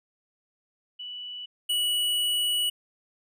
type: tone pair in turn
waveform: sine / square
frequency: 2960 / 2938 Hz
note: F#7 / F#7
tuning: 0 / -13 cents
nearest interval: unison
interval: 13 cents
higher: first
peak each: -35 / -24 dBFS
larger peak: second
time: 0.99-1.46 / 1.69-2.7 s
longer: second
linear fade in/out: 10 ms
effects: none